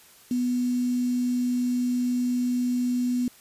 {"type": "tone with quantisation", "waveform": "sine", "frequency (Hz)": 246.9, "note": "B3", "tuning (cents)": 0, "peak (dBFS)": -22, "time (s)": [0.31, 3.28], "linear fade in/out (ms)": 2, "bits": 7, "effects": ["white hiss -53 dBFS RMS until 3.4 s", "resampled to 32000 Hz"]}